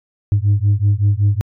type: beating tone pair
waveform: sine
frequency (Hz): 99.5 / 104.8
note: G2 / G#2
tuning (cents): +26 / +16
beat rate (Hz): 5.3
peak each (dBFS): -13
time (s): 0.32-1.41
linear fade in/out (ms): 0
effects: tanh soft clip ceiling -8 dBFS